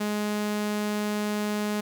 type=tone; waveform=sawtooth; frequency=209.2 Hz; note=G#3; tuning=13 cents sharp; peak=-22 dBFS; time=0-1.81 s; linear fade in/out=10 ms; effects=9-bit